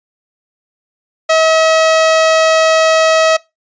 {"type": "tone", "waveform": "sawtooth", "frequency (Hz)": 641, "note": "E5", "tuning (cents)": -49, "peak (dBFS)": -4, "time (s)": [1.29, 3.37], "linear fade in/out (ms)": 10, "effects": ["noise-tail reverb RT60 0.2 s tail -21 dB re dry", "resampled to 16000 Hz"]}